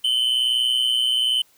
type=tone pair together; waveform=triangle; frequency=2960 / 3081 Hz; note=F#7 / G7; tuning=0 / -31 cents; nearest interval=minor second; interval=69 cents; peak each=-21 / -18 dBFS; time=0.04-1.42 s; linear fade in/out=5 ms; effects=white hiss -58 dBFS RMS until 1.57 s